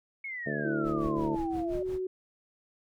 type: exponential sweep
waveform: sine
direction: down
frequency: 2217 to 587.3 Hz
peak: -35 dBFS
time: 0.24-1.83 s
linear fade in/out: 5 ms
type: harmonic tone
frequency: 73.42 Hz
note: D2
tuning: in tune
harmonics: 2 / 3 / 4 / 5 / 6 / 7 / 8 / 9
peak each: -37 / -36 / -39 / -40 / -38 / -42 / -42 / -41 dBFS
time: 0.46-1.36 s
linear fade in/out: 5 ms
type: tone with pitch glide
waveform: sine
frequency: 329.6 to 372.1 Hz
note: E4 to F#4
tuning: 0 to +10 cents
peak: -30 dBFS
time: 0.65-2.07 s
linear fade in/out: 5 ms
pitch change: +210 cents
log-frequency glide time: 1.62-1.83 s
type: noise with tremolo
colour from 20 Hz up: brown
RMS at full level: -39 dBFS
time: 0.83-2.01 s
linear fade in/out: 50 ms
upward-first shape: sine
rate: 5.7 Hz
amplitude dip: 90%
effects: none